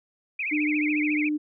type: tone with vibrato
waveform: sine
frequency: 2319 Hz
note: D7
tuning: 22 cents flat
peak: -26 dBFS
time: 0.39-1.29 s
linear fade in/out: 5 ms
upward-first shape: triangle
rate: 14 Hz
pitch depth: 230 cents each way
type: tone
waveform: sine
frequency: 300.9 Hz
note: D4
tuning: 42 cents sharp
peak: -23 dBFS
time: 0.51-1.38 s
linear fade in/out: 20 ms
effects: none